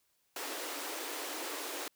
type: high-pass noise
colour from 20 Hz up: pink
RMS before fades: -40 dBFS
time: 0.36-1.88 s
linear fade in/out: 2 ms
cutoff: 280 Hz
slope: 96 dB/octave
effects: white hiss -75 dBFS RMS until 1.95 s